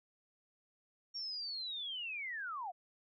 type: linear sweep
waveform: sine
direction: down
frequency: 5588 to 670 Hz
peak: -39 dBFS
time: 1.14-2.72 s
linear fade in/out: 20 ms
effects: none